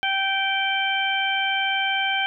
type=harmonic tone; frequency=779 Hz; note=G5; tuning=11 cents flat; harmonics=1 / 2 / 3 / 4; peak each=-26 / -26 / -26 / -26 dBFS; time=0.03-2.26 s; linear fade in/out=0 ms; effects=none